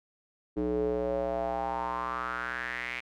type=tone with band-pass filter sweep; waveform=square; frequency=61.2 Hz; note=B1; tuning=15 cents flat; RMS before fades=-32 dBFS; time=0.56-3.01 s; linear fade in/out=20 ms; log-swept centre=350 to 2300 Hz; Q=5.1; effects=none